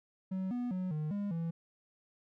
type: tone with pitch steps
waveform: triangle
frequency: 188.3 / 244.8 / 184.4 / 153 / 203.1 / 166.1 Hz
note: F#3 / B3 / F#3 / D#3 / G#3 / E3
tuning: +31 / -15 / -6 / -29 / -38 / +13 cents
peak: -31 dBFS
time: 0.31-1.51 s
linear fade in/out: 10 ms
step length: 200 ms
effects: none